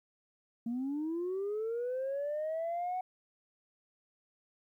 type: linear sweep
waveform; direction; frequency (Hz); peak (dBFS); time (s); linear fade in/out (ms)
sine; up; 227.2 to 746; -31; 0.66-3.01; 5
effects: tanh soft clip ceiling -30 dBFS + 12-bit